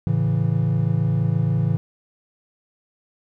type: chord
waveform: triangle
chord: A major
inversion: none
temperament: equal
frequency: 110 / 138.59 / 164.81 Hz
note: A2 / C#3 / E3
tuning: 0 / 0 / 0 cents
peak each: -20 dBFS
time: 0.07-1.77 s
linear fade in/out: 0 ms
effects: none